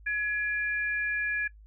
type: tone pair together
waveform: sine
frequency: 1685 / 2385 Hz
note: G#6 / D7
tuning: +25 / +26 cents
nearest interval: tritone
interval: 601 cents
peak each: -27 / -34 dBFS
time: 0.06-1.48 s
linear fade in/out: 10 ms
effects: noise-tail reverb RT60 0.1 s tail -21 dB re dry + added 52 Hz sine -49 dBFS peak until 1.66 s